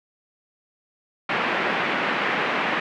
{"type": "band-pass noise", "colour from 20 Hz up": "white", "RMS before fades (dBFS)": -24, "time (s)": [1.29, 2.8], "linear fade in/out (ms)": 5, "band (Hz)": [170, 2400], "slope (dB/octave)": 24, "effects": []}